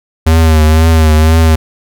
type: tone with vibrato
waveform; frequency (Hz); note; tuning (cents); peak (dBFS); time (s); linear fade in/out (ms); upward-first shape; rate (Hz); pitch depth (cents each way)
square; 79.4; D#2; +36; -5; 0.26-1.56; 10; triangle; 2; 58
effects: none